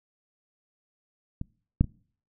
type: clicks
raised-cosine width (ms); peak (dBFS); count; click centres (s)
5; -20 / -7 / -21; 3; 1.414 / 1.81 / 1.843
effects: noise-tail reverb RT60 0.5 s tail -25 dB re dry